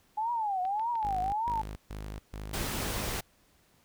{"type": "tone with vibrato", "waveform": "sine", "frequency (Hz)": 836, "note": "G#5", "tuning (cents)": 11, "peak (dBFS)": -28, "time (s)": [0.17, 1.62], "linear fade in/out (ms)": 10, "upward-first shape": "triangle", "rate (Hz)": 1.7, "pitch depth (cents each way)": 260}
{"type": "clicks", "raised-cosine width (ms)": 0.3, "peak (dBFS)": -32, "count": 5, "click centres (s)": [0.652, 0.796, 0.955, 1.028, 1.479]}
{"type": "tone bursts", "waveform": "sawtooth", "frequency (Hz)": 51.91, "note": "G#1", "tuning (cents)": 0, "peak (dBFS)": -34, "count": 5, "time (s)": [1.04, 3.05], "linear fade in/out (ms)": 5, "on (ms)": 290, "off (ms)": 140}
{"type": "noise", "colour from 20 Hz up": "pink", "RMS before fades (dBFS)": -34, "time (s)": [2.53, 3.21], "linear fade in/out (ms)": 10}
{"effects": ["pink hiss -66 dBFS RMS until 3.84 s"]}